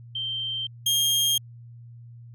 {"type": "tone pair in turn", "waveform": ["sine", "sawtooth"], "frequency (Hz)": [3136, 3224], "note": ["G7", "G7"], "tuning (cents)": [0, 48], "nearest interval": "unison", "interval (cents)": 48, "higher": "second", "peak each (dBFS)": [-27, -17], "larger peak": "second", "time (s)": [[0.15, 0.67], [0.86, 1.38]], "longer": "neither", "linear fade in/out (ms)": 5, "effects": ["added 118 Hz sine -42 dBFS peak until 2.34 s"]}